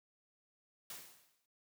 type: noise with exponential decay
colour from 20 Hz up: white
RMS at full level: -45 dBFS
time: 0.9-1.46 s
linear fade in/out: 2 ms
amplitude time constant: 120 ms
effects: noise-tail reverb RT60 0.2 s tail -20 dB re dry + high-pass 100 Hz 12 dB/octave